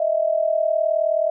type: tone pair together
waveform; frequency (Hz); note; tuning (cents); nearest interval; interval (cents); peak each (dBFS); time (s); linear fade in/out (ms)
sine; 622.3 / 661.6; D#5 / E5; 0 / +6; minor second; 106; -20; 0-1.3; 5
effects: none